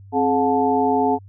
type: tone cluster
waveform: sine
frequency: 264.8 / 424.4 / 722 / 874 Hz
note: C4 / G#4 / F#5 / A5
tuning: +21 / +38 / -43 / -12 cents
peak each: -21 dBFS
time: 0.12-1.19 s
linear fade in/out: 50 ms
effects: added 98 Hz sine -40 dBFS peak until 1.28 s